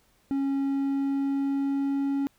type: tone with pitch glide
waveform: triangle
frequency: 274.8 to 277.5 Hz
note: C#4 to C#4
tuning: -15 to +2 cents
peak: -22 dBFS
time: 0.31-2.27 s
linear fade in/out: 0 ms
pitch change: +17 cents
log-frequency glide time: 0.52-2.08 s
effects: pink hiss -65 dBFS RMS until 2.38 s